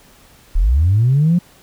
sine linear sweep, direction up, 32.7 to 180.5 Hz, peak -9 dBFS, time 0.55-1.39 s, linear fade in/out 10 ms, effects tanh soft clip ceiling -6 dBFS + pink hiss -48 dBFS RMS until 1.62 s

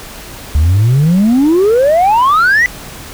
sine exponential sweep, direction up, 70.6 to 2014 Hz, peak -4 dBFS, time 0.55-2.66 s, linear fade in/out 0 ms, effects tanh soft clip ceiling -5 dBFS + pink hiss -30 dBFS RMS until 3.13 s

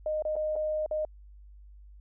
sine tone with dropouts, 616 Hz, D#5, 17 cents flat, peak -27 dBFS, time 0.06-1.05 s, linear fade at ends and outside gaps 2 ms, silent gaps 0.223-0.251 / 0.356-0.364 / 0.556-0.562 / 0.862-0.911 s, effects added 50 Hz sine -48 dBFS peak until 2 s

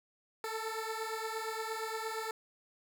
15% pulse beating tone pair, 440 / 448.6 Hz, A4 / A4, 0 / +34 cents, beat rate 8.6 Hz, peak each -32 / -34 dBFS, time 0.44-2.31 s, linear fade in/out 2 ms, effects none

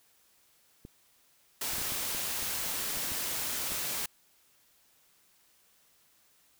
clicks, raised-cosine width 3 ms, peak -32 dBFS, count 10, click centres 0.851 / 1.734 / 1.784 / 1.816 / 1.921 / 2.148 / 2.425 / 2.972 / 3.119 / 3.72 s
white noise, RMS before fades -34 dBFS, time 1.61-4.06 s, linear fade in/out 5 ms
effects white hiss -66 dBFS RMS until 6.59 s

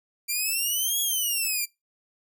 5% pulse exponential two-way sweep, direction up then down, 2349 to 3358 to 2349 Hz, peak -16 dBFS, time 0.28-1.66 s, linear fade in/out 20 ms, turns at 1 s, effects noise-tail reverb RT60 0.2 s tail -22 dB re dry

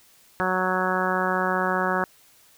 harmonic tone, 185 Hz, F#3, in tune, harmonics 1 / 2 / 3 / 4 / 5 / 6 / 7 / 8 / 9, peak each -30 / -30 / -30 / -30 / -30 / -30 / -30 / -30 / -30 dBFS, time 0.4-2.04 s, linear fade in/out 0 ms, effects white hiss -56 dBFS RMS until 2.57 s

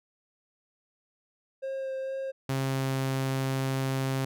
triangle tone with vibrato, 533 Hz, C5, 32 cents sharp, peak -29 dBFS, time 1.62-2.32 s, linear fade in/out 20 ms, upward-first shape sine, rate 2.2 Hz, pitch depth 12 cents each way
sawtooth tone with pitch glide, 134.3 to 133.53 Hz, C3 to C3, +46 to +36 cents, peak -23 dBFS, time 2.49-4.25 s, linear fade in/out 5 ms, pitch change -10 cents, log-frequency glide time 2.63-2.98 s
effects none

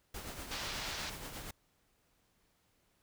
pink noise with tremolo, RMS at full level -43 dBFS, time 0.14-1.51 s, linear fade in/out 5 ms, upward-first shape triangle, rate 8.3 Hz, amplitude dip 50%
white band-pass noise, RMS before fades -42 dBFS, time 0.51-1.1 s, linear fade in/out 5 ms, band 590 to 5400 Hz, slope 24 dB/octave
effects pink hiss -74 dBFS RMS until 3.02 s

